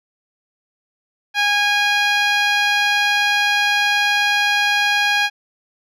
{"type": "tone with band-pass filter", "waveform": "10% pulse", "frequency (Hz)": 821, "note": "G#5", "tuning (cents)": -20, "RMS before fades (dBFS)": -17, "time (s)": [1.34, 5.3], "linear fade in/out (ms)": 50, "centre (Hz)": 1700, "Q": 0.75, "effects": []}